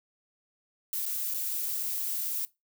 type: noise with dropouts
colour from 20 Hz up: violet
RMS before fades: -32 dBFS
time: 0.93-2.45 s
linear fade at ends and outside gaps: 0 ms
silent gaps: 1.055-1.063 / 1.339-1.345 / 1.83-1.833 s
effects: noise-tail reverb RT60 0.2 s tail -20 dB re dry